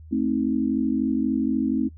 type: chord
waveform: sine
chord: A diminished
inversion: none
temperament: just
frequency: 220 / 264 / 316.8 Hz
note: A3 / C4 / Eb4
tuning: 0 / +16 / +31 cents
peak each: -25 / -23 / -26 dBFS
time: 0.11-1.89 s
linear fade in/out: 20 ms
effects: noise-tail reverb RT60 0.1 s tail -20 dB re dry + added 79 Hz sine -41 dBFS peak until 1.97 s